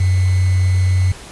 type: tone with sample-and-hold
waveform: sine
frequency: 92.5 Hz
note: F#2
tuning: in tune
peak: -11 dBFS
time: 0-1.12 s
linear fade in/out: 5 ms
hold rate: 2100 Hz
effects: pink hiss -36 dBFS RMS until 1.31 s + resampled to 24000 Hz